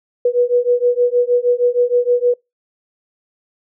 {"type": "beating tone pair", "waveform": "sine", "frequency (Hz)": [484.8, 491.2], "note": ["B4", "B4"], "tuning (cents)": [-32, -9], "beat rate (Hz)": 6.4, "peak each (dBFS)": -15, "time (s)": [0.25, 2.34], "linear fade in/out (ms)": 5, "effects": ["noise-tail reverb RT60 0.2 s tail -25 dB re dry"]}